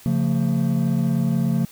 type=chord; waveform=triangle; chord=Db augmented; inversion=none; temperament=equal with one note detuned; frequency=138.59 / 174.61 / 225.1 Hz; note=Db3 / F3 / A3; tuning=0 / 0 / +40 cents; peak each=-20 dBFS; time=0.06-1.65 s; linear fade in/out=0 ms; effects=tanh soft clip ceiling -7 dBFS + white hiss -47 dBFS RMS until 1.71 s